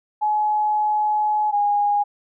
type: tone pair in turn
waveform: sine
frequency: 847 / 821.5 Hz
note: G#5 / G#5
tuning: +34 / -19 cents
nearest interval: minor second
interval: 53 cents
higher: first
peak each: -17 / -16 dBFS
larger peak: second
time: 0.21-1.52 / 1.52-2.04 s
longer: first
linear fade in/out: 20 ms
effects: none